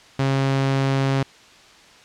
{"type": "tone", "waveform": "sawtooth", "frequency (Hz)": 135.6, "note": "C#3", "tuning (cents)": -38, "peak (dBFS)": -14, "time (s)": [0.19, 1.23], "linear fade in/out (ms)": 5, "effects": ["white hiss -48 dBFS RMS until 2.04 s", "low-pass 5000 Hz 12 dB/octave"]}